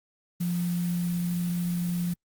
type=tone in noise; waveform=sine; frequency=174.61 Hz; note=F3; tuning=in tune; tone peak=-25 dBFS; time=0.4-2.14 s; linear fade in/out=10 ms; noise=white; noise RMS=-42 dBFS; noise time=0.4-2.14 s; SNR=+14 dB; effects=Opus 32 kbps